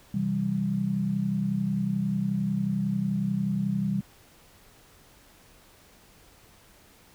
sine chord, C major, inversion none, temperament equal, 130.81 / 164.81 / 196 Hz, C3 / E3 / G3, 0 / 0 / 0 cents, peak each -32 / -31 / -26 dBFS, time 0.14-4.01 s, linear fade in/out 5 ms, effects pink hiss -56 dBFS RMS until 7.14 s

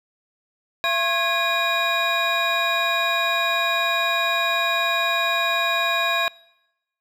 triangle tone cluster, 676 / 1079 / 1655 / 2435 / 3820 Hz, E5 / C#6 / G#6 / D#7 / A#7, +43 / -47 / -6 / -38 / +42 cents, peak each -24 dBFS, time 0.84-6.28 s, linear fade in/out 0 ms, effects noise-tail reverb RT60 0.9 s tail -24 dB re dry

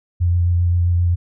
sine tone with vibrato, 87.31 Hz, F2, in tune, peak -13 dBFS, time 0.2-1.16 s, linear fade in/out 20 ms, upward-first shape sine, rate 7.6 Hz, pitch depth 18 cents each way, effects none

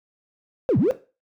triangle linear two-way sweep, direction down then up, 559 to 103.4 to 559 Hz, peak -12 dBFS, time 0.69-0.91 s, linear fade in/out 0 ms, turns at 0.78 s, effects noise-tail reverb RT60 0.3 s tail -17 dB re dry + tanh soft clip ceiling -14 dBFS

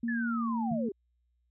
sine tone with pitch glide, 233.1 to 228.6 Hz, A#3 to A#3, 0 to -34 cents, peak -29 dBFS, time 0.03-0.89 s, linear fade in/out 5 ms, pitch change -34 cents, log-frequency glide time 0.28-0.56 s
sine linear sweep, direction down, 1760 to 367 Hz, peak -34 dBFS, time 0.08-0.92 s, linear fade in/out 5 ms
sine tone with exponential decay, 161.1 Hz, E3, 39 cents flat, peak -29 dBFS, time 0.71-0.86 s, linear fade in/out 5 ms, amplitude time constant 31 ms
effects added 60 Hz sine -70 dBFS peak until 1.5 s

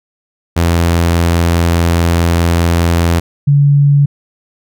sawtooth / sine tone pair in turn, 84.8 / 142.62 Hz, E2 / C#3, +50 / +50 cents, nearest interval major sixth, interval 900 cents, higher second, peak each -5 dBFS, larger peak neither, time 0.56-3.2 / 3.47-4.06 s, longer first, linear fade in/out 10 ms, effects none

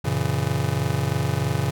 square chord, F# dominant seventh, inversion none, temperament just, 92.5 / 115.62 / 138.75 / 166.5 Hz, F#2 / A#2 / C#3 / E3, 0 / -14 / +2 / +18 cents, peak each -29 / -27 / -26 / -30 dBFS, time 0.04-1.71 s, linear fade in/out 10 ms, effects none

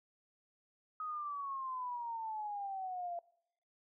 sine exponential sweep, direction down, 1265 to 683 Hz, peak -38 dBFS, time 1-3.19 s, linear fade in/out 2 ms, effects noise-tail reverb RT60 0.7 s tail -21 dB re dry

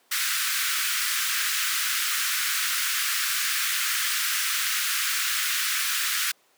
pink high-pass noise, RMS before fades -26 dBFS, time 0.11-6.32 s, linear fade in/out 10 ms, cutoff 1300 Hz, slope 48 dB/octave, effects pink hiss -62 dBFS RMS until 6.57 s + high-pass 400 Hz 12 dB/octave

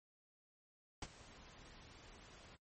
pink noise with ADSR envelope, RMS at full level -43 dBFS, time 1.02-2.57 s, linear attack 4 ms, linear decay 40 ms, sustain -16 dB, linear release 23 ms, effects noise-tail reverb RT60 0.1 s tail -20 dB re dry + MP3 32 kbps

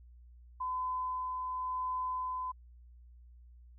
sine tone with tremolo, 1015 Hz, B5, 47 cents sharp, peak -32 dBFS, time 0.6-2.52 s, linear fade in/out 10 ms, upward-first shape sine, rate 0.93 Hz, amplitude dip 25%, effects added 60 Hz sine -53 dBFS peak until 3.78 s

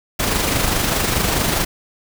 pink noise with amplitude modulation, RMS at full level -17 dBFS, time 0.19-1.65 s, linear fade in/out 10 ms, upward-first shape sine, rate 24.8 Hz, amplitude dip 40%, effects none

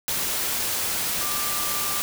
sine tone in noise, 1184 Hz, D6, 14 cents sharp, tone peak -33 dBFS, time 1.21-2.01 s, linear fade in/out 0 ms, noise white, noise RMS -26 dBFS, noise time 0.08-2.02 s, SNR -10 dB, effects none

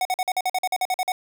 square tone bursts, 740 Hz, F#5, in tune, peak -21 dBFS, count 13, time 0.01-1.12 s, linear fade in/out 2 ms, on 42 ms, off 47 ms, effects 8-bit

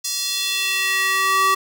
square tone with high-pass filter sweep, 383.2 Hz, G4, 39 cents flat, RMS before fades -20 dBFS, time 0.04-1.55 s, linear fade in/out 10 ms, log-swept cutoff 5500 to 1000 Hz, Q 2, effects none

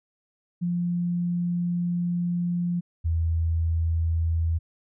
sine tone pair in turn, 174.61 / 82.26 Hz, F3 / E2, 0 / -3 cents, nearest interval octave + minor second, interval 1303 cents, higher first, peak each -23 / -21 dBFS, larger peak second, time 0.61-2.81 / 3.04-4.59 s, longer first, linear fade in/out 20 ms, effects none

